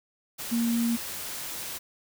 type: tone in noise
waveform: sine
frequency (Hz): 233.1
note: A#3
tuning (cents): 0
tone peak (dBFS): -23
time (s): 0.51-0.97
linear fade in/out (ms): 20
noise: white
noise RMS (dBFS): -36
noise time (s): 0.38-1.79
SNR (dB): +10
effects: none